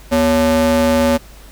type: ring-modulated tone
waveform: square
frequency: 158.6 Hz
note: D#3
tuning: 33 cents sharp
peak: -9 dBFS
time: 0.11-1.18 s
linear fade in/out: 20 ms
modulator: 401 Hz
effects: added 50 Hz sine -39 dBFS peak until 1.51 s + pink hiss -43 dBFS RMS until 1.51 s